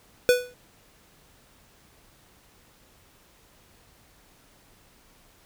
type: tone with exponential decay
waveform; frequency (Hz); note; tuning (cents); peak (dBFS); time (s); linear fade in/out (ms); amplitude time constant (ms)
square; 493.9; B4; 0; -13; 0.29-0.54; 0; 53
effects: pink hiss -58 dBFS RMS until 5.45 s